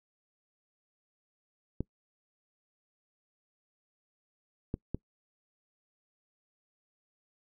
clicks, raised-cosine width 3 ms, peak -19 dBFS, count 3, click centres 1.806 / 4.741 / 4.946 s, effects noise-tail reverb RT60 0.1 s tail -25 dB re dry

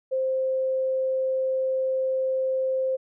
sine tone, 524 Hz, C5, 2 cents sharp, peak -22 dBFS, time 0.11-2.97 s, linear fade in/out 20 ms, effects none

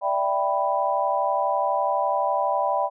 sine chord, E minor seventh, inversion third, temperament equal, 587.3 / 659.3 / 784 / 987.8 Hz, D5 / E5 / G5 / B5, 0 / 0 / 0 / 0 cents, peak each -26 / -28 / -25 / -25 dBFS, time 0.01-2.9 s, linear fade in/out 50 ms, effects none

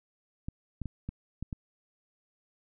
clicks, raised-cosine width 5 ms, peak -23 dBFS, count 6, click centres 0.485 / 0.817 / 0.857 / 1.09 / 1.426 / 1.528 s, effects none

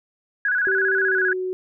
sine tone with vibrato, 1568 Hz, G6, in tune, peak -18 dBFS, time 0.45-1.33 s, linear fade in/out 2 ms, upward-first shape square, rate 15 Hz, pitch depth 91 cents each way
sine tone with pitch glide, 384.9 to 370.1 Hz, G4 to F#4, -32 to 0 cents, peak -23 dBFS, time 0.67-1.53 s, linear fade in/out 0 ms, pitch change -68 cents, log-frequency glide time 1.02-1.31 s
effects none

